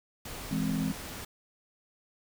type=noise; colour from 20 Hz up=pink; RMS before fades=-41 dBFS; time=0.25-1.25 s; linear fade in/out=5 ms
type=chord; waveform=sine; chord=E augmented; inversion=none; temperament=equal; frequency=164.81 / 207.7 / 261.6 Hz; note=E3 / G#3 / B#3; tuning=0 / 0 / 0 cents; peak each=-32 dBFS; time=0.51-0.92 s; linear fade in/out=5 ms
effects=none